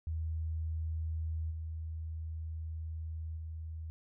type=tone with level steps; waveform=sine; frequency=80.1 Hz; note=E2; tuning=49 cents flat; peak=-33 / -37 / -39 dBFS; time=0.07-3.9 s; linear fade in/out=0 ms; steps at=1.5 / 3.36 s; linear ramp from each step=20 ms; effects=none